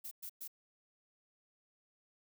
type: noise bursts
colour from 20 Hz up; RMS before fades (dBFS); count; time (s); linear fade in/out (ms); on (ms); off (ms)
violet; -45; 3; 0.04-0.479; 10; 73; 110
effects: none